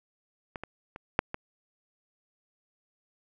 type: clicks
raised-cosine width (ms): 0.5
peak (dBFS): -21 / -22 / -26 / -6 / -18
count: 5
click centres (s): 0.558 / 0.636 / 0.961 / 1.191 / 1.344
effects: none